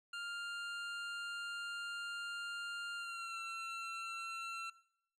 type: tone with pitch glide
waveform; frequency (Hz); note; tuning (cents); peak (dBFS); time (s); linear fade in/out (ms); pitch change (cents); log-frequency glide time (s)
25% pulse; 1400 to 1350.7; F6 to E6; +4 to +42; -38; 0.13-4.7; 5; -62; 2.96-3.37
effects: noise-tail reverb RT60 0.7 s tail -18 dB re dry + low-pass 7000 Hz 12 dB/octave